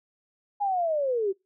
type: linear sweep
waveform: sine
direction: down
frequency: 831 to 370 Hz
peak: -23 dBFS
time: 0.6-1.33 s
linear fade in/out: 20 ms
effects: noise-tail reverb RT60 0.2 s tail -23 dB re dry